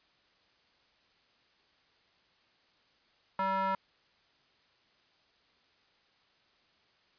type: tone with band-pass filter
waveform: square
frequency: 192.1 Hz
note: G3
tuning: 35 cents flat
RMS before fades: -31 dBFS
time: 3.39-3.75 s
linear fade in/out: 2 ms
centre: 1100 Hz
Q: 4.1
effects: white hiss -68 dBFS RMS until 7.18 s + resampled to 11025 Hz